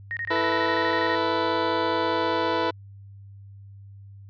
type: tone bursts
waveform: sine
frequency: 1864.7 Hz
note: A#6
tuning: in tune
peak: -27 dBFS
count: 13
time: 0.11-1.152 s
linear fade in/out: 0 ms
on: 58 ms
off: 24 ms
type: chord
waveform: 20% pulse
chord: E suspended fourth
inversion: none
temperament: just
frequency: 329.6 / 439.5 / 494.4 Hz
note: E4 / A4 / B4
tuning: 0 / -2 / +2 cents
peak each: -22 / -24 / -21 dBFS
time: 0.3-2.71 s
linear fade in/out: 10 ms
effects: added 99 Hz sine -42 dBFS peak until 4.29 s + resampled to 11025 Hz